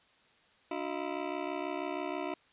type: ring-modulated tone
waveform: 20% pulse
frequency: 329.6 Hz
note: E4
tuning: in tune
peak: -26 dBFS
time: 0.71-2.34 s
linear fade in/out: 2 ms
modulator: 33.1 Hz
effects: white hiss -65 dBFS RMS until 2.52 s + resampled to 8000 Hz